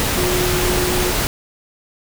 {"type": "tone in noise", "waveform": "sine", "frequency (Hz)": 361.2, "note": "F#4", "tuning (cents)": -42, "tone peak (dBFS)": -20, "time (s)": [0.17, 1.11], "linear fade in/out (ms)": 0, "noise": "pink", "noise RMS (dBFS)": -19, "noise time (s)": [0, 1.27], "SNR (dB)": -4, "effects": []}